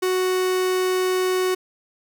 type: tone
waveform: 45% pulse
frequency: 370 Hz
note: F#4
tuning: in tune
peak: -19 dBFS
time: 0.02-1.55 s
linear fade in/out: 10 ms
effects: none